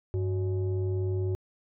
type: tone pair together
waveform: sine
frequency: 97.93 / 370 Hz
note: G2 / F#4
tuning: -1 / 0 cents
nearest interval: octave + major seventh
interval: 2301 cents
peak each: -25 / -30 dBFS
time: 0.14-1.35 s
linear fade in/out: 0 ms
effects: tanh soft clip ceiling -23 dBFS